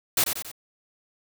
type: noise with echo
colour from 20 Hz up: white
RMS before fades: -21 dBFS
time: 0.17-0.24 s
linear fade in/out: 5 ms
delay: 92 ms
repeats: 3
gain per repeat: -6 dB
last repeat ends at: 0.516 s
effects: none